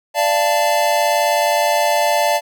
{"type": "chord", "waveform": "square", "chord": "D minor", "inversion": "none", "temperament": "equal with one note detuned", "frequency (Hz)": [587.3, 686.5, 880], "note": ["D5", "F5", "A5"], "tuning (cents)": [0, -30, 0], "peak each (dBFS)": -19, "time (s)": [0.14, 2.41], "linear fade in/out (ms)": 50, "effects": []}